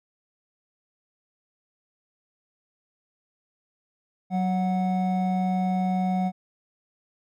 triangle tone pair together, 186.5 / 735.5 Hz, F#3 / F#5, +14 / -11 cents, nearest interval 2 octaves, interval 2375 cents, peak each -21 / -26 dBFS, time 4.3-6.32 s, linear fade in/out 50 ms, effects none

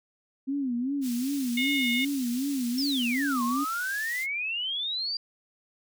sine tone with vibrato, 260 Hz, C4, 11 cents flat, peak -26 dBFS, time 0.47-3.65 s, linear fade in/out 20 ms, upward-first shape sine, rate 2.6 Hz, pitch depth 160 cents each way
pink high-pass noise, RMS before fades -41 dBFS, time 1.01-4.27 s, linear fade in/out 50 ms, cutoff 4200 Hz, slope 12 dB/octave
harmonic tone, 722 Hz, F#5, 43 cents flat, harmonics 3 / 4 / 5, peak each -27 / -33 / -32 dBFS, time 1.57-2.05 s, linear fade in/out 5 ms
sine exponential two-way sweep, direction down then up, 5500 to 1045 to 4788 Hz, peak -28 dBFS, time 2.78-5.17 s, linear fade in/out 2 ms, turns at 3.43 s
effects none

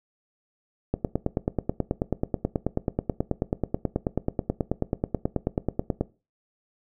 click train, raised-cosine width 2 ms, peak -10 dBFS, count 48, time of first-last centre 0.94-6.01 s, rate 9.27 Hz, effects noise-tail reverb RT60 0.3 s tail -19 dB re dry

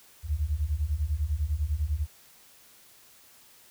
sine beating tone pair, 69.4 / 79.4 Hz, C#2 / D#2, +3 / +36 cents, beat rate 10 Hz, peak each -29 / -28 dBFS, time 0.23-2.07 s, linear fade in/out 50 ms, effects white hiss -56 dBFS RMS until 3.7 s

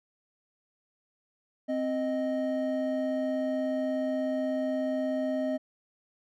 triangle tone pair together, 261.5 / 622 Hz, C4 / D#5, -1 / -1 cents, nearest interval octave + minor third, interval 1500 cents, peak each -28 dBFS, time 1.68-5.58 s, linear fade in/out 20 ms, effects none

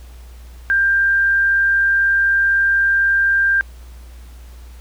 sine tone, 1589 Hz, G6, 23 cents sharp, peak -12 dBFS, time 0.7-3.61 s, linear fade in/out 0 ms, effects added 60 Hz sine -35 dBFS peak until 4.8 s + pink hiss -49 dBFS RMS until 4.8 s

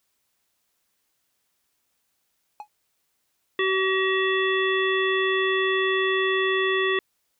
triangle tone with exponential decay, 840 Hz, G#5, 19 cents sharp, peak -28 dBFS, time 2.6-2.68 s, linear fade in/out 1 ms, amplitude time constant 17 ms
harmonic tone, 380.8 Hz, F#4, 50 cents sharp, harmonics 1 / 3 / 5 / 7 / 9, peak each -23 / -29 / -25 / -32 / -31 dBFS, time 3.59-6.99 s, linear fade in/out 2 ms
effects white hiss -73 dBFS RMS until 7.39 s

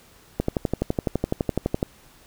click train, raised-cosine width 2 ms, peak -8 dBFS, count 18, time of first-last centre 0.4-1.829 s, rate 11.9 Hz, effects pink hiss -53 dBFS RMS until 2.26 s

